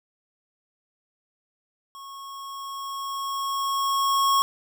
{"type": "tone with level ramp", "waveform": "square", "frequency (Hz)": 1097, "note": "C#6", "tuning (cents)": -18, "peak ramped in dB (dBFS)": [-40, -18], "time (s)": [1.95, 4.42], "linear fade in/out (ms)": 0, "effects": []}